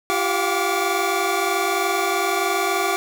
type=tone cluster; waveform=25% pulse; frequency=344.4 / 391.4 / 712 / 1153 Hz; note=F4 / G4 / F5 / D6; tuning=-24 / -3 / +33 / -32 cents; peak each=-24 / -20 / -21 / -21 dBFS; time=0.1-2.96 s; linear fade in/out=0 ms; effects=none